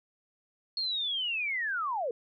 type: linear sweep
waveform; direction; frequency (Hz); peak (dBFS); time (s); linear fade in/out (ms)
sine; down; 4336 to 440; -29; 0.77-2.11; 2
effects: none